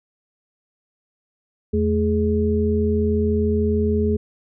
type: tone cluster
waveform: sine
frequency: 83.6 / 217.6 / 418.1 Hz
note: E2 / A3 / G#4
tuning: +25 / -19 / +12 cents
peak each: -21 dBFS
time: 1.73-4.17 s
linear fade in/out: 10 ms
effects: none